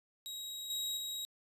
sawtooth tone with level steps, 3818 Hz, A#7, 41 cents sharp, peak -38 / -32 / -35 dBFS, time 0.26-1.25 s, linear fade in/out 0 ms, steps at 0.7 / 0.97 s, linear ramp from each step 2 ms, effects resampled to 32000 Hz

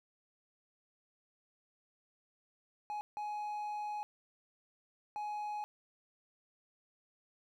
triangle tone bursts at uneven times, 838 Hz, G#5, 15 cents sharp, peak -35 dBFS, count 3, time 2.9-3.01 / 3.17-4.03 / 5.16-5.64 s, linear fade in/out 0 ms, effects none

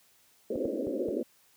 white band-pass noise, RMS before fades -32 dBFS, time 0.5-1.23 s, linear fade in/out 5 ms, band 220 to 580 Hz, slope 96 dB/octave
clicks, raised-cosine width 2 ms, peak -25 dBFS, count 4, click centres 0.556 / 0.653 / 0.869 / 1.085 s
effects white hiss -64 dBFS RMS until 1.56 s + high-pass 60 Hz 12 dB/octave

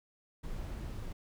brown noise, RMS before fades -40 dBFS, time 0.43-1.13 s, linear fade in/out 10 ms, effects none

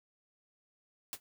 white noise with exponential decay, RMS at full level -35 dBFS, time 1.13-1.2 s, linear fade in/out 0 ms, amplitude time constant 15 ms, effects none

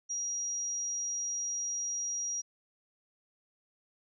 sine tone, 5730 Hz, F8, 44 cents sharp, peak -32 dBFS, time 0.09-2.42 s, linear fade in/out 20 ms, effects none

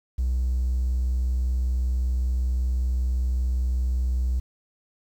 triangle tone, 62.6 Hz, B1, 24 cents sharp, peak -18 dBFS, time 0.18-4.4 s, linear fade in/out 10 ms, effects tanh soft clip ceiling -17 dBFS + 9-bit

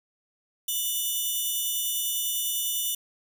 5% pulse tone pair together, 2960 / 3554 Hz, F#7 / A7, 0 / +17 cents, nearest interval minor third, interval 317 cents, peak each -20 / -22 dBFS, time 0.68-2.95 s, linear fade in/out 5 ms, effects none

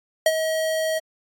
square tone with ADSR envelope, 637 Hz, D#5, 41 cents sharp, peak -13 dBFS, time 0.26-1 s, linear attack 3 ms, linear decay 45 ms, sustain -9 dB, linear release 26 ms, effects AAC 64 kbps

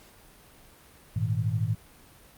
sine chord, Ab suspended second, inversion none, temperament equal with one note detuned, 103.83 / 116.54 / 158.65 Hz, Ab2 / Bb2 / Eb3, 0 / 0 / +34 cents, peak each -28 / -28 / -32 dBFS, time 1.16-1.75 s, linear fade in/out 5 ms, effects pink hiss -54 dBFS RMS until 2.37 s + Opus 48 kbps

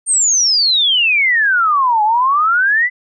sine exponential two-way sweep, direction down then up, 8880 to 830.6 to 2034 Hz, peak -10 dBFS, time 0.06-2.9 s, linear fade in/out 50 ms, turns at 2.03 s, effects none

